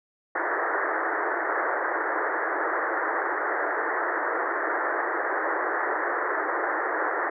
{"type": "band-pass noise", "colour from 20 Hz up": "white", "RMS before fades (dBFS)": -27, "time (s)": [0.35, 7.3], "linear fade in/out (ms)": 5, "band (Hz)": [310, 1900], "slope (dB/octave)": 96, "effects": []}